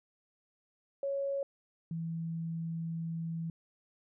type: tone pair in turn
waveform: sine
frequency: 554.4 / 164.82 Hz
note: C#5 / E3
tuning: 0 / 0 cents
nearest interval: octave + major sixth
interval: 2100 cents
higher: first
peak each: -31 / -34 dBFS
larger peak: first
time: 1.03-1.43 / 1.91-3.5 s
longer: second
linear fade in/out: 2 ms
effects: none